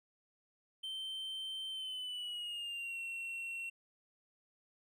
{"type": "tone with pitch glide", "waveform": "triangle", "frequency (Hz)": [3110, 2723], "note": ["G7", "F7"], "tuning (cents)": [-14, -44], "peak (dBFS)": -38, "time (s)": [0.83, 3.7], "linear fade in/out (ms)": 10, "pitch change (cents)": -230, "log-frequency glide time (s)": [1.7, 2.99], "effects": []}